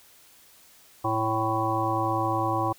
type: harmonic tone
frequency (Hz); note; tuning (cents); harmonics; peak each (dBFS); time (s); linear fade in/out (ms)
110.7; A2; +11; 1 / 3 / 5 / 7 / 9 / 10; -31 / -30 / -33 / -29 / -29 / -31; 1.04-2.73; 10
effects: white hiss -55 dBFS RMS until 2.78 s